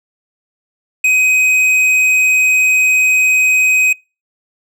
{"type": "tone with tanh clipping", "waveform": "triangle", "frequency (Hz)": 2517, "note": "D#7", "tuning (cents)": 19, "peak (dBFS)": -10, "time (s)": [1.04, 3.93], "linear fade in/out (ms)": 5, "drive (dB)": 13, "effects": ["noise-tail reverb RT60 0.3 s tail -26 dB re dry"]}